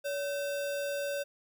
sine tone with sample-and-hold, 568 Hz, C#5, 42 cents sharp, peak -31 dBFS, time 0.04-1.24 s, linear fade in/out 20 ms, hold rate 2100 Hz, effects none

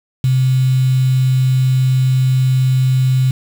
sine tone with quantisation, 129.9 Hz, C3, 12 cents flat, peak -10 dBFS, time 0.24-3.31 s, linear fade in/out 2 ms, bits 5, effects none

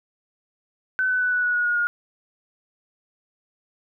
sine tone with pitch steps, 1517 / 1503.9 / 1490.9 / 1478.1 / 1465.3 / 1452.7 / 1440.2 / 1427.7 Hz, F#6 / F#6 / F#6 / F#6 / F#6 / F#6 / F#6 / F6, +43 / +28 / +13 / -2 / -17 / -32 / -47 / +38 cents, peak -19 dBFS, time 0.99-1.87 s, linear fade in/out 0 ms, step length 110 ms, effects none

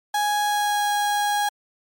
35% pulse tone with pitch glide, 830.6 to 824.4 Hz, G#5 to G#5, 0 to -13 cents, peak -18 dBFS, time 0.14-1.49 s, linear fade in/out 5 ms, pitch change -13 cents, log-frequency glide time 0.42-0.9 s, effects MP3 96 kbps

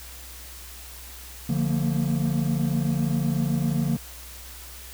triangle chord, Bb major seventh, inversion first, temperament equal with one note detuned, 146.83 / 174.61 / 225.3 / 233.1 Hz, D3 / F3 / A3 / Bb3, 0 / 0 / +41 / 0 cents, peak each -23 / -25 / -28 / -27 dBFS, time 1.49-3.97 s, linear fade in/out 5 ms, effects added 62 Hz sine -43 dBFS peak until 4.93 s + white hiss -43 dBFS RMS until 4.93 s

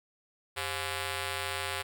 5% pulse ring-modulated tone, 311.1 Hz, D#4, in tune, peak -18 dBFS, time 0.56-1.83 s, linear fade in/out 20 ms, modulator 223 Hz, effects none

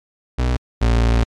35% pulse tone pair in turn, 61.9 / 57.83 Hz, B1 / A#1, +5 / -13 cents, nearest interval minor second, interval 118 cents, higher first, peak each -14 / -11 dBFS, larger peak second, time 0.38-0.57 / 0.81-1.24 s, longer second, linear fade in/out 10 ms, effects low-pass 6000 Hz 12 dB/octave + MP3 96 kbps

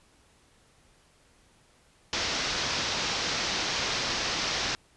white low-pass noise, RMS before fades -30 dBFS, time 2.13-4.75 s, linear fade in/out 0 ms, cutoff 6000 Hz, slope 48 dB/octave, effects pink hiss -62 dBFS RMS until 4.96 s + resampled to 24000 Hz

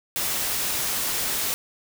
white noise, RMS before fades -26 dBFS, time 0.16-1.54 s, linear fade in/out 0 ms, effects none

